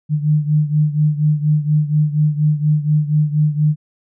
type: beating tone pair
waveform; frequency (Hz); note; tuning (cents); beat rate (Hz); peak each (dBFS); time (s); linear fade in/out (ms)
sine; 150 / 154.2; D3 / D#3; +37 / -15; 4.2; -14 / -18; 0.09-3.76; 50
effects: none